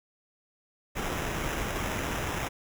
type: noise with sample-and-hold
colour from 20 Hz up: pink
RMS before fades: -32 dBFS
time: 0.95-2.49 s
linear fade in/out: 20 ms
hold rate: 4410 Hz
effects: none